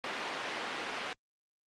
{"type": "band-pass noise", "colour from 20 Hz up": "white", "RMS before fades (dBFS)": -37, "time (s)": [0.04, 1.13], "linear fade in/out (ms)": 0, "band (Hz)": [280, 2600], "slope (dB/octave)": 12, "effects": ["low-pass 7000 Hz 12 dB/octave", "Opus 32 kbps"]}